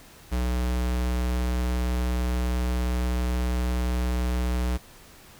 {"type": "tone", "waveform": "square", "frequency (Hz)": 61.5, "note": "B1", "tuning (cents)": -7, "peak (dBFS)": -24, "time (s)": [0.31, 4.78], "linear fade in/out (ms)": 20, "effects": ["pink hiss -50 dBFS RMS until 5.39 s"]}